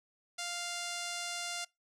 5% pulse tone, 698.5 Hz, F5, in tune, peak -25 dBFS, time 0.38-1.65 s, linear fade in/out 10 ms, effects noise-tail reverb RT60 0.2 s tail -24 dB re dry + low-pass 11000 Hz 12 dB/octave

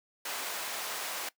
pink high-pass noise, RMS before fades -37 dBFS, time 0.25-1.29 s, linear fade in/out 5 ms, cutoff 690 Hz, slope 12 dB/octave, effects noise-tail reverb RT60 0.1 s tail -19 dB re dry

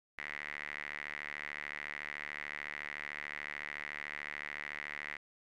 sawtooth tone with band-pass filter, 73.7 Hz, D2, 7 cents sharp, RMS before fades -43 dBFS, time 0.18-5.17 s, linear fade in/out 5 ms, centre 2000 Hz, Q 6.7, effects none

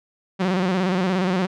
sawtooth tone with vibrato, 184.8 Hz, F#3, 2 cents flat, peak -15 dBFS, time 0.39-1.47 s, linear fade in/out 20 ms, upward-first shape square, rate 17 Hz, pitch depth 63 cents each way, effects low-pass 4000 Hz 12 dB/octave

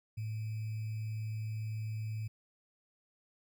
sine tone with sample-and-hold, 109.1 Hz, A2, 14 cents flat, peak -35 dBFS, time 0.17-2.28 s, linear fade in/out 10 ms, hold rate 2450 Hz, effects none

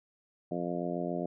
harmonic tone, 87.31 Hz, F2, in tune, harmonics 2 / 3 / 4 / 5 / 6 / 7 / 8, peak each -37 / -38 / -38 / -41 / -43 / -38 / -41 dBFS, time 0.51-1.26 s, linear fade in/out 5 ms, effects none

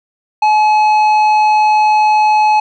sine tone with tanh clipping, 853 Hz, G#5, 46 cents sharp, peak -9 dBFS, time 0.42-2.6 s, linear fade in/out 5 ms, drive 9 dB, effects none

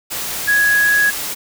sine tone in noise, 1666 Hz, G#6, 5 cents sharp, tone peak -11 dBFS, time 0.47-1.11 s, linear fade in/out 20 ms, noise white, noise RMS -24 dBFS, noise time 0.1-1.35 s, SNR +10 dB, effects none

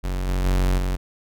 45% pulse tone with level steps, 46.03 Hz, F#1, 8 cents flat, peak -23 / -20 / -17 / -21 dBFS, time 0.03-0.97 s, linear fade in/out 20 ms, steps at 0.27 / 0.44 / 0.77 s, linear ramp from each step 20 ms, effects none

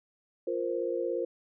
sine chord, F suspended fourth, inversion none, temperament equal, 349.2 / 466.2 / 523.3 Hz, F4 / Bb4 / C5, 0 / 0 / 0 cents, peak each -33 dBFS, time 0.47-1.25 s, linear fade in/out 5 ms, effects none

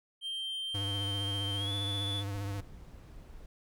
triangle tone with pitch glide, 3149 to 3454 Hz, G7 to A7, +7 to -33 cents, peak -33 dBFS, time 0.21-2.24 s, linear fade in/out 50 ms, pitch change +160 cents, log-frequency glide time 1.56-1.72 s
square tone with vibrato, 100 Hz, G2, 35 cents sharp, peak -35 dBFS, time 0.74-2.61 s, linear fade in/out 10 ms, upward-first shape triangle, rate 15 Hz, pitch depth 50 cents each way
brown noise, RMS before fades -49 dBFS, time 2.35-3.46 s, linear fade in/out 2 ms
effects none

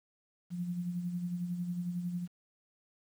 sine tone with tremolo, 176.2 Hz, F3, 16 cents sharp, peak -31 dBFS, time 0.5-2.28 s, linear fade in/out 50 ms, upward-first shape sine, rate 11 Hz, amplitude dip 50%, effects 10-bit

